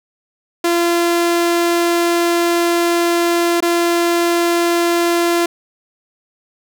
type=tone with dropouts; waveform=sawtooth; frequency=342.8 Hz; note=F4; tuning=32 cents flat; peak=-9 dBFS; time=0.64-5.46 s; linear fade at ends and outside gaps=5 ms; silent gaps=3.605-3.624 s; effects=none